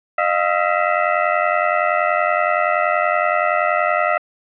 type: ring-modulated tone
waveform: 20% pulse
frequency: 657 Hz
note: E5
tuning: 6 cents flat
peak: -7 dBFS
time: 0.18-4.18 s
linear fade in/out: 5 ms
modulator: 45.3 Hz
effects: resampled to 8000 Hz + 8-bit